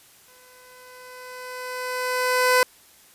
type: tone with exponential growth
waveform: 15% pulse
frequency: 504 Hz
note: B4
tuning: 35 cents sharp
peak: -8 dBFS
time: 0.28-2.63 s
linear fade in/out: 1 ms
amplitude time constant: 510 ms
effects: white hiss -53 dBFS RMS until 3.14 s + resampled to 32000 Hz